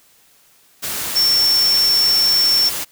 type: tone in noise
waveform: sine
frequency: 5430 Hz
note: F8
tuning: 50 cents flat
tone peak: -12 dBFS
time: 1.15-2.7 s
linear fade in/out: 20 ms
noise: white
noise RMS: -24 dBFS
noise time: 0.82-2.85 s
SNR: +9 dB
effects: white hiss -53 dBFS RMS until 2.91 s